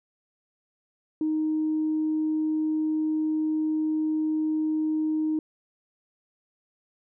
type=tone; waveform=sine; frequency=311.1 Hz; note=D#4; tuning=in tune; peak=-22 dBFS; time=1.21-5.39 s; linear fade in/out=2 ms; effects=tanh soft clip ceiling -18 dBFS